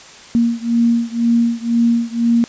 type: beating tone pair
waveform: sine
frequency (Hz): 233.1 / 235.1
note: A#3 / A#3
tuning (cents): 0 / +15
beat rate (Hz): 2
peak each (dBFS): -15 / -16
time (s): 0.35-2.44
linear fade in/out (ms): 0
effects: white hiss -39 dBFS RMS until 2.48 s + resampled to 16000 Hz